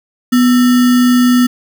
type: tone with sample-and-hold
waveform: sine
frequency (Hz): 246.9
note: B3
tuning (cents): 0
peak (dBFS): -6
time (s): 0.32-1.47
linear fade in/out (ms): 10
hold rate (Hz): 1575
effects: none